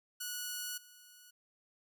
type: tone with level steps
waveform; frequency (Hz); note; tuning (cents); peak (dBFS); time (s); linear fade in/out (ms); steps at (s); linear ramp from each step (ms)
5% pulse; 1466; F#6; -16; -27 / -45; 0.2-1.31; 10; 0.77; 10
effects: none